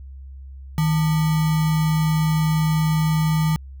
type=tone with sample-and-hold; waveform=sine; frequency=157.2 Hz; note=D#3; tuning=18 cents sharp; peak=-16 dBFS; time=0.78-3.56 s; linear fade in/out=0 ms; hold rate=1050 Hz; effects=added 67 Hz sine -35 dBFS peak until 3.8 s